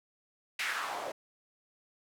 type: noise with band-pass filter sweep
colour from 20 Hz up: white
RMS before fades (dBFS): -36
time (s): 0.59-1.12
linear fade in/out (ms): 5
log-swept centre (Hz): 2300 to 530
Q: 2.6
effects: none